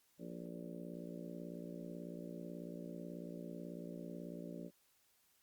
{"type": "harmonic tone with a mistuned harmonic", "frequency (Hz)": 58.2, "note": "A#1", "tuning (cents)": -2, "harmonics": [3, 4, 5, 6, 7, 8, 9, 10], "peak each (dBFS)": [-49, -52, -52, -55, -56, -59, -59, -55], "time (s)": [0.18, 4.71], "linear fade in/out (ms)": 50, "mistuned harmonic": 8, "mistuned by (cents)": 33, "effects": ["white hiss -74 dBFS RMS until 5.42 s", "Opus 48 kbps"]}